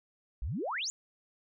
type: exponential sweep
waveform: sine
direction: up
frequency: 48.17 to 7280 Hz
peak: -32 dBFS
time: 0.42-0.9 s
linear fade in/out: 0 ms
effects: none